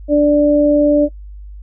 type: tone pair together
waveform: sine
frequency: 293.7 / 587.4 Hz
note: D4 / D5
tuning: 0 / 0 cents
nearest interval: octave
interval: 1200 cents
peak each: -11 dBFS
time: 0.08-1.09 s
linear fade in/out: 50 ms
effects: noise-tail reverb RT60 0.1 s tail -22 dB re dry + added 50 Hz sine -30 dBFS peak until 1.62 s